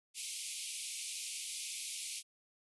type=band-pass noise; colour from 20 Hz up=white; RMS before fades=-43 dBFS; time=0.14-2.23 s; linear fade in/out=50 ms; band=2200 to 11000 Hz; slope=96 dB/octave; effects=none